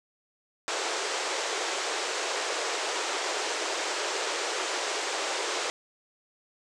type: band-pass noise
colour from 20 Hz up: pink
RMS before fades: -31 dBFS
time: 0.68-5.7 s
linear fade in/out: 0 ms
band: 360 to 8100 Hz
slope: 48 dB/octave
effects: none

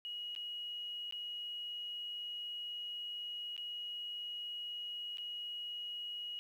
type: tone with dropouts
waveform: sine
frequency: 2899 Hz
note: F#7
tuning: 36 cents flat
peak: -40 dBFS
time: 0.05-6.39 s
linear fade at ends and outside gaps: 0 ms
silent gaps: 0.351-0.362 / 1.11-1.124 / 3.565-3.578 / 5.172-5.183 s
effects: 11-bit

